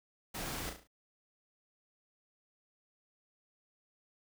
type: noise with echo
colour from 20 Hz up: pink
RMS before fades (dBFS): -41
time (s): 0.34-0.7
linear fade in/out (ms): 10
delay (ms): 35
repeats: 5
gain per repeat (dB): -6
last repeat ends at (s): 0.875
effects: none